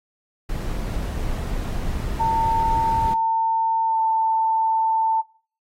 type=noise; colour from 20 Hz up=brown; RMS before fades=-26 dBFS; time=0.49-3.14 s; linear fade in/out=5 ms
type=tone with pitch glide; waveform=sine; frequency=900 to 891.2 Hz; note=A5 to A5; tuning=+39 to +22 cents; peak=-17 dBFS; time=2.19-5.22 s; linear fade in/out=20 ms; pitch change=-17 cents; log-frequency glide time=3.86-4 s
effects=noise-tail reverb RT60 0.4 s tail -17 dB re dry + AAC 48 kbps